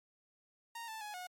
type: tone with pitch steps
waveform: sawtooth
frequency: 928 / 882 / 839 / 726 Hz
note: A#5 / A5 / G#5 / F#5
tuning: -8 / +4 / +17 / -33 cents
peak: -39 dBFS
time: 0.75-1.27 s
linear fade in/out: 5 ms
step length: 130 ms
effects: MP3 64 kbps